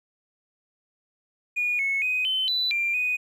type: tone with pitch steps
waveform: triangle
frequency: 2447 / 2196 / 2505 / 3060 / 3982 / 2376 / 2488 Hz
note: D#7 / C#7 / D#7 / G7 / B7 / D7 / D#7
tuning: -29 / -17 / +11 / -42 / +14 / +20 / -1 cents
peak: -19 dBFS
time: 1.56-3.17 s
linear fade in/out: 20 ms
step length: 230 ms
effects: tanh soft clip ceiling -20 dBFS